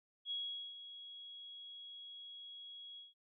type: tone with ADSR envelope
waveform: sine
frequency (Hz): 3322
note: G#7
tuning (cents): 0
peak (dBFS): -37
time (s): 0.25-3.14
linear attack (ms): 59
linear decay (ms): 430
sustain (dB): -12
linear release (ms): 160
effects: none